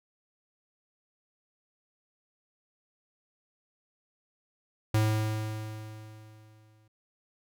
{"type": "tone with exponential decay", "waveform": "square", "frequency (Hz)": 108.4, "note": "A2", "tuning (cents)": -25, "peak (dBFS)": -22, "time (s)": [4.94, 6.88], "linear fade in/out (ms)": 5, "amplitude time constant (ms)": 420, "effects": []}